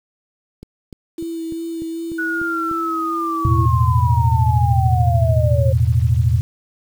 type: click train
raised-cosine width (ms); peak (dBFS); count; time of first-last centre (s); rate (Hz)
3; -22; 8; 0.63-2.713; 3.36
type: tone with vibrato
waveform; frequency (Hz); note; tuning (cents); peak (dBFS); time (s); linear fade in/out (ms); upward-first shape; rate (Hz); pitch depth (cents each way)
sine; 329.6; E4; 0; -23; 1.18-3.66; 5; sine; 2.6; 17
type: linear sweep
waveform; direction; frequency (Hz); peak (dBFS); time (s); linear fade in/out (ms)
sine; down; 1479 to 530; -20; 2.18-5.73; 10
type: chord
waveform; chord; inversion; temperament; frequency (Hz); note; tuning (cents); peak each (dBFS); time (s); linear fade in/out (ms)
sine; E suspended fourth; none; equal; 82.41 / 110 / 123.47; E2 / A2 / B2; 0 / 0 / 0; -17; 3.45-6.41; 0
effects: 7-bit